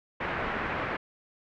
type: low-pass noise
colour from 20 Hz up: white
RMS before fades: -32 dBFS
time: 0.2-0.97 s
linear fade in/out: 10 ms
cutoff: 2000 Hz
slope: 24 dB/octave
effects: none